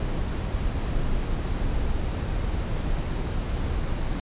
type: noise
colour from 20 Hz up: brown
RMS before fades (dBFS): -26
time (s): 0-4.2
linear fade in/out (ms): 2
effects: resampled to 8000 Hz